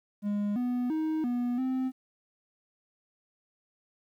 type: tone with pitch steps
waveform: triangle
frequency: 205.5 / 246.6 / 314.3 / 243.6 / 259.4 Hz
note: G#3 / B3 / D#4 / B3 / C4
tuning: -18 / -2 / +18 / -24 / -15 cents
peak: -25 dBFS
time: 0.22-1.92 s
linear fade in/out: 50 ms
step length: 340 ms
effects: 11-bit